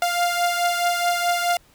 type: beating tone pair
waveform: sawtooth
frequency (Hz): 698.5 / 703.2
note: F5 / F5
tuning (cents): 0 / +12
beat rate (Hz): 4.7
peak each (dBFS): -17 / -21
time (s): 0.02-1.57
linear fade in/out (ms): 2
effects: pink hiss -56 dBFS RMS until 1.74 s